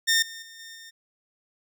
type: tone with level steps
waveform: 15% pulse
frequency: 1820 Hz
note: A#6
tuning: 42 cents flat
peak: -13 / -32 / -38 / -35 / -37 dBFS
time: 0.07-0.91 s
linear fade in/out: 20 ms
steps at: 0.22 / 0.42 / 0.59 / 0.75 s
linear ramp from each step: 5 ms
effects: none